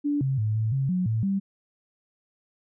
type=tone with pitch steps; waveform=sine; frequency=290.2 / 134.4 / 107.7 / 110.1 / 135.2 / 182.4 / 111.4 / 195.8 Hz; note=D4 / C3 / A2 / A2 / C#3 / F#3 / A2 / G3; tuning=-21 / +47 / -37 / +2 / -43 / -24 / +22 / -2 cents; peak=-22 dBFS; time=0.04-1.4 s; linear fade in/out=20 ms; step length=170 ms; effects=none